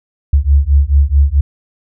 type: beating tone pair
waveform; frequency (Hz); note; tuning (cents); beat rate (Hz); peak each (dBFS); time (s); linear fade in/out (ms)
sine; 68.4 / 73; C#2 / D2; -23 / -10; 4.6; -10; 0.33-1.41; 5
effects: none